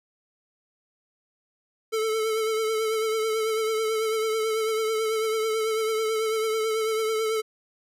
square tone with vibrato, 440 Hz, A4, in tune, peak -24 dBFS, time 1.92-7.42 s, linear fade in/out 20 ms, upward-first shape triangle, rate 9.1 Hz, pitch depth 39 cents each way, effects resampled to 32000 Hz

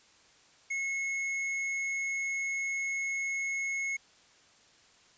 sine tone with hard clipping, 2179 Hz, C#7, 30 cents flat, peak -32 dBFS, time 0.7-3.97 s, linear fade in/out 10 ms, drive 7 dB, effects white hiss -61 dBFS RMS until 5.17 s + resampled to 16000 Hz

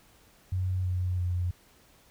sine tone with pitch steps, 92.5 / 90.75 / 89.04 Hz, F#2 / F#2 / F2, 0 / -33 / +34 cents, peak -26 dBFS, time 0.52-1.51 s, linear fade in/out 5 ms, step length 330 ms, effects pink hiss -60 dBFS RMS until 2.1 s

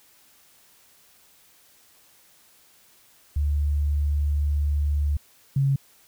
sine tone pair in turn, 73 / 137.46 Hz, D2 / C#3, -10 / -14 cents, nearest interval major seventh, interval 1096 cents, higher second, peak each -20 / -18 dBFS, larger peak second, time 3.36-5.17 / 5.56-5.76 s, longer first, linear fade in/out 5 ms, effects white hiss -57 dBFS RMS until 6.07 s

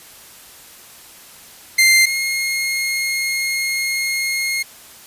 sawtooth tone pair in turn, 2093 / 2147 Hz, C7 / C7, 0 / +44 cents, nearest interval unison, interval 44 cents, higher second, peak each -6 / -15 dBFS, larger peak first, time 1.78-2.06 / 2.06-4.63 s, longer second, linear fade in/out 10 ms, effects white hiss -42 dBFS RMS until 5.06 s + resampled to 32000 Hz

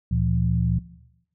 sine tone cluster, 73.5 / 117.7 / 171.8 Hz, D2 / A#2 / F3, +2 / +17 / -28 cents, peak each -24 / -23 / -25 dBFS, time 0.11-0.79 s, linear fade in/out 5 ms, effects noise-tail reverb RT60 0.9 s tail -17 dB re dry

